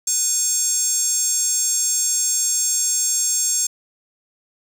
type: tone with high-pass filter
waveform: square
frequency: 496.6 Hz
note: B4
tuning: 9 cents sharp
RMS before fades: -20 dBFS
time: 0.07-3.67 s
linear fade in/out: 5 ms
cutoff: 7000 Hz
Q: 9.6
effects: none